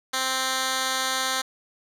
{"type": "tone with band-pass filter", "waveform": "10% pulse", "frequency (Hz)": 261.6, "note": "C4", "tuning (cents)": 0, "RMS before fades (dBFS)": -26, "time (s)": [0.13, 1.42], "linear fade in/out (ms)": 10, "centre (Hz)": 4800, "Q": 0.58, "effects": []}